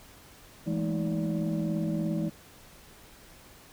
sine tone cluster, 165.9 / 209.3 / 226.4 / 318.2 / 579 Hz, E3 / G#3 / A3 / D#4 / D5, +11 / +14 / +50 / +39 / -25 cents, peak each -29 / -31 / -38 / -32 / -38 dBFS, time 0.66-2.3 s, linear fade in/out 20 ms, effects tanh soft clip ceiling -21 dBFS + pink hiss -53 dBFS RMS until 3.72 s

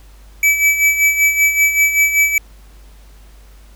square tone with tremolo, 2300 Hz, D7, 37 cents flat, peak -9 dBFS, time 0.43-2.38 s, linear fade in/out 2 ms, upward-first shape sine, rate 5.2 Hz, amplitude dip 65%, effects added 50 Hz sine -39 dBFS peak until 3.75 s + pink hiss -50 dBFS RMS until 3.75 s

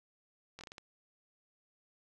slowing click train, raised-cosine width 0.2 ms, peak -30 dBFS, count 6, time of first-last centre 0.59-0.782 s, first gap 20 ms, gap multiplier 1.33, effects none

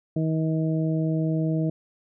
harmonic tone, 159.1 Hz, D#3, 39 cents sharp, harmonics 1 / 2 / 3 / 4, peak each -23 / -27 / -35 / -34 dBFS, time 0.16-1.7 s, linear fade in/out 5 ms, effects none

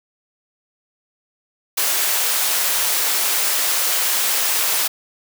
white high-pass noise, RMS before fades -19 dBFS, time 1.77-4.88 s, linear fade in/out 10 ms, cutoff 510 Hz, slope 12 dB/octave, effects none

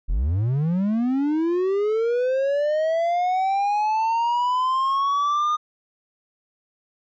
triangle linear sweep, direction up, 34.65 to 1225 Hz, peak -17 dBFS, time 0.08-5.57 s, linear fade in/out 20 ms, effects resampled to 16000 Hz

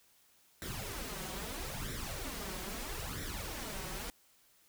pink noise with flanger, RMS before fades -41 dBFS, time 0.62-4.1 s, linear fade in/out 0 ms, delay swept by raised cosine 0.53 to 5.43 ms, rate 0.77 Hz, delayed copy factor +0.7, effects white hiss -67 dBFS RMS until 4.68 s

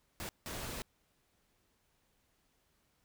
pink noise bursts at uneven times, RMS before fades -42 dBFS, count 2, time 0.2-0.29 / 0.46-0.82 s, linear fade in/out 0 ms, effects pink hiss -75 dBFS RMS until 3.04 s

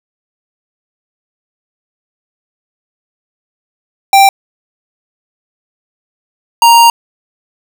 square tone pair in turn, 785 / 933.5 Hz, G5 / A#5, +2 / +2 cents, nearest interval minor third, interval 300 cents, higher second, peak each -3 dBFS, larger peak neither, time 4.13-4.29 / 6.62-6.9 s, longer second, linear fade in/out 2 ms, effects none

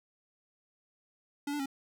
square tone with pitch steps, 286.3 / 293.2 / 272.9 Hz, D4 / D4 / C#4, -44 / -3 / -27 cents, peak -33 dBFS, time 1.47-1.659 s, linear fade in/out 5 ms, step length 63 ms, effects none

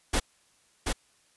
pink noise with echo, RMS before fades -25 dBFS, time 0.13-0.2 s, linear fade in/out 10 ms, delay 730 ms, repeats 1, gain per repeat -3 dB, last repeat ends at 0.93 s, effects white hiss -65 dBFS RMS until 1.36 s + resampled to 24000 Hz

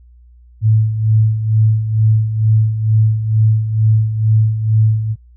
sine tone with tremolo, 109.5 Hz, A2, 8 cents flat, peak -7 dBFS, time 0.61-5.16 s, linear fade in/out 50 ms, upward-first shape sine, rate 2.2 Hz, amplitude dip 65%, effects added 60 Hz sine -41 dBFS peak until 5.36 s

